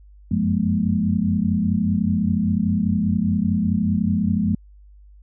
sine tone cluster, 89.4 / 94.4 / 175.4 / 209.4 / 239.9 Hz, F2 / F#2 / F3 / G#3 / A#3, +41 / +35 / +8 / +15 / +50 cents, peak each -29 / -27 / -23 / -20 / -26 dBFS, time 0.31-4.55 s, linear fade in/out 5 ms, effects added 50 Hz sine -44 dBFS peak until 5.22 s

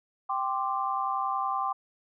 sine chord, G suspended fourth, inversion none, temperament just, 784 / 1045.3 / 1176 Hz, G5 / C6 / D6, 0 / -2 / +2 cents, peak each -31 dBFS, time 0.29-1.73 s, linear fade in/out 10 ms, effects none

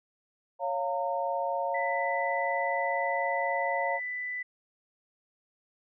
sine chord, Bb minor, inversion first, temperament equal with one note detuned, 554.4 / 698.5 / 915.3 Hz, Db5 / F5 / Bb5, 0 / 0 / -32 cents, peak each -32 dBFS, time 0.59-4 s, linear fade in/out 50 ms
sine tone, 1989 Hz, B6, 12 cents sharp, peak -32 dBFS, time 1.74-4.43 s, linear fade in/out 10 ms
effects none

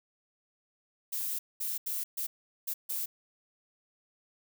violet noise bursts at uneven times, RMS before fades -34 dBFS, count 6, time 1.12-1.39 / 1.6-1.78 / 1.86-2.04 / 2.17-2.27 / 2.67-2.74 / 2.89-3.06 s, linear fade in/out 10 ms, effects none

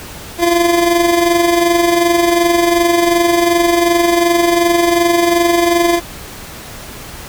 25% pulse tone with amplitude modulation, 343.2 Hz, F4, 30 cents flat, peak -4 dBFS, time 0.38-6.01 s, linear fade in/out 50 ms, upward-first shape sine, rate 22.7 Hz, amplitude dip 50%, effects pink hiss -31 dBFS RMS until 7.28 s

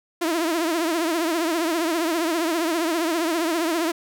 sawtooth tone with vibrato, 330.1 Hz, E4, 2 cents sharp, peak -17 dBFS, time 0.21-3.92 s, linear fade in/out 10 ms, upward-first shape triangle, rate 15 Hz, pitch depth 130 cents each way, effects none

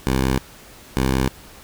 10% pulse tone pair in turn, 65.6 / 65.6 Hz, C2 / C2, +5 / +5 cents, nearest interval unison, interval 0 cents, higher neither, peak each -9 dBFS, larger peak neither, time 0.07-0.38 / 0.97-1.28 s, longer neither, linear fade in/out 0 ms, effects pink hiss -44 dBFS RMS until 1.63 s

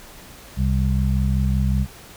harmonic tone, 65.41 Hz, C2, in tune, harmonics 1 / 2 / 3, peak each -19 / -22 / -24 dBFS, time 0.56-1.87 s, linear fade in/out 50 ms, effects pink hiss -43 dBFS RMS until 2.16 s

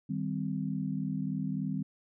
sine chord, C minor, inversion first, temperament equal with one note detuned, 155.56 / 196 / 259.5 Hz, Eb3 / G3 / C4, 0 / 0 / -14 cents, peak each -35 / -34 / -36 dBFS, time 0.09-1.83 s, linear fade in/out 10 ms, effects none

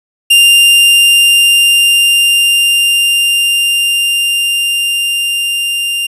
45% pulse tone with level ramp, 2794 Hz, F7, in tune, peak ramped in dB -3 to -13 dBFS, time 0.3-6.07 s, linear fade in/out 10 ms, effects resampled to 32000 Hz

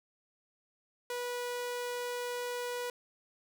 sawtooth tone, 488.5 Hz, B4, 19 cents flat, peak -31 dBFS, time 1.1-2.9 s, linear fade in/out 2 ms, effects none

